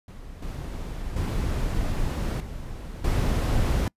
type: noise with level steps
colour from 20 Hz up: brown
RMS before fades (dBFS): -41 / -33 / -26 / -36 / -22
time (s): 0.08-3.88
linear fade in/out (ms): 2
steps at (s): 0.42 / 1.16 / 2.4 / 3.04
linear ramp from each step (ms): 5
effects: noise-tail reverb RT60 0.1 s tail -26 dB re dry + resampled to 32000 Hz